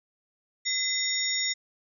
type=tone cluster; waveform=sine; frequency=2035 / 3692 / 5480 / 6860 Hz; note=C7 / A#7 / F8 / A8; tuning=-49 / -17 / -34 / -45 cents; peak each=-31 dBFS; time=0.65-1.54 s; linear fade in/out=20 ms; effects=none